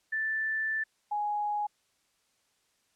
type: tone pair in turn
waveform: sine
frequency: 1763 / 832 Hz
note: A6 / G#5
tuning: +3 / +3 cents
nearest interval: octave + minor second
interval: 1300 cents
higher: first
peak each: -28 dBFS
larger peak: neither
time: 0.12-0.84 / 1.11-1.67 s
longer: first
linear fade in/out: 10 ms
effects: white hiss -72 dBFS RMS until 2.95 s + low-pass 9000 Hz 12 dB/octave